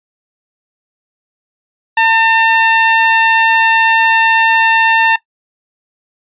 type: tone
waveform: 20% pulse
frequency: 902 Hz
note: A5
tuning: 43 cents sharp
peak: -3 dBFS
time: 1.97-5.16 s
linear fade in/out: 5 ms
effects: noise-tail reverb RT60 0.1 s tail -18 dB re dry + resampled to 8000 Hz